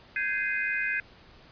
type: chord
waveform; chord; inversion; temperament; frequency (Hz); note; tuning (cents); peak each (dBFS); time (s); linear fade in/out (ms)
sine; Ab major seventh; third; just; 1557.4 / 1661.2 / 2077 / 2492; G6 / Ab6 / C7 / Eb7; -12 / 0 / -13 / +2; -32; 0.16-1; 2
effects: pink hiss -54 dBFS RMS until 1.51 s + resampled to 11025 Hz